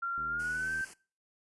sine tone with pitch glide, 1380 to 1558 Hz, F6 to G6, -21 to -11 cents, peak -31 dBFS, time 0.02-0.85 s, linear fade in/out 10 ms, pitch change +210 cents, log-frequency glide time 0.27-0.73 s
click train, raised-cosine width 3 ms, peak -39 dBFS, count 51, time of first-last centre 0.18-0.809 s, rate 79.5 Hz
white band-stop noise, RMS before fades -49 dBFS, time 0.39-0.94 s, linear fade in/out 10 ms, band 3100 to 4400 Hz, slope 96 dB/octave
effects noise-tail reverb RT60 0.4 s tail -23 dB re dry + resampled to 24000 Hz

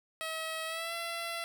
10% pulse tone with pitch glide, 642 to 675.9 Hz, E5 to E5, -46 to +43 cents, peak -27 dBFS, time 0.21-1.44 s, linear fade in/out 0 ms, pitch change +89 cents, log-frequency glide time 0.66-0.94 s, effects none

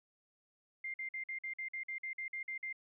sine tone bursts, 2100 Hz, C7, 6 cents sharp, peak -38 dBFS, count 13, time 0.84-2.728 s, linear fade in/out 5 ms, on 100 ms, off 49 ms, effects none

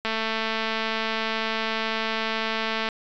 click train, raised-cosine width 0.3 ms, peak -11 dBFS, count 631, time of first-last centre 0.05-2.888 s, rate 222 Hz, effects resampled to 16000 Hz

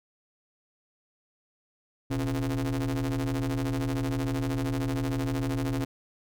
40% pulse ring-modulated tone, 76.6 Hz, D#2, 27 cents flat, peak -23 dBFS, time 2.1-5.85 s, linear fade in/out 10 ms, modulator 198 Hz, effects none

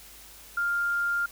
sine tone, 1400 Hz, F6, 4 cents sharp, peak -24 dBFS, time 0.57-1.26 s, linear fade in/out 5 ms, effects added 50 Hz sine -56 dBFS peak until 1.31 s + white hiss -49 dBFS RMS until 1.31 s

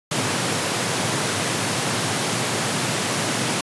pink high-pass noise, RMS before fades -23 dBFS, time 0.11-3.61 s, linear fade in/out 5 ms, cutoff 100 Hz, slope 96 dB/octave, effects resampled to 24000 Hz

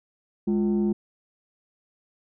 sine tone pair together, 207.7 / 349.3 Hz, G#3 / F4, 0 / 0 cents, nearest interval major sixth, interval 900 cents, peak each -20 / -24 dBFS, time 0.47-0.93 s, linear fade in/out 10 ms, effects tanh soft clip ceiling -17 dBFS

